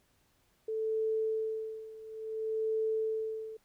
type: tone with tremolo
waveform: sine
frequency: 440 Hz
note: A4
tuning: in tune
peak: -28 dBFS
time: 0.68-3.57 s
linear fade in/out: 5 ms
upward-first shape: sine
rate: 0.58 Hz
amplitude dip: 85%
effects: pink hiss -71 dBFS RMS until 3.64 s